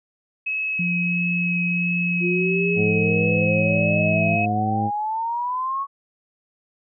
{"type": "tone with vibrato", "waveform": "sine", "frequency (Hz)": 2563, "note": "E7", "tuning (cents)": -49, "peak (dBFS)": -22, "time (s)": [0.46, 4.46], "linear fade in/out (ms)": 10, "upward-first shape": "sine", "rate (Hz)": 1.5, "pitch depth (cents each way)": 9}
{"type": "tone with pitch glide", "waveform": "sine", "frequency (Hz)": [175.5, 166.8], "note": ["F3", "E3"], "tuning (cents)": [9, 21], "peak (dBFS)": -22, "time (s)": [0.79, 4.36], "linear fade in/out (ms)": 5, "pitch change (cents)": -88, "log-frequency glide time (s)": [2.64, 3.48]}
{"type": "exponential sweep", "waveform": "sine", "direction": "up", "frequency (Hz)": [345.3, 1117], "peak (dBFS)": -22, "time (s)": [2.2, 5.87], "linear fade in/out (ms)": 50}
{"type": "harmonic tone", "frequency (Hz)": 106.3, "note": "G#2", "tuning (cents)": 41, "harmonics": [1, 2, 3, 4, 5, 6, 7], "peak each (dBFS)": [-25, -25, -32, -37, -38, -41, -40], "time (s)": [2.75, 4.91], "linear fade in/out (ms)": 50}
{"effects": []}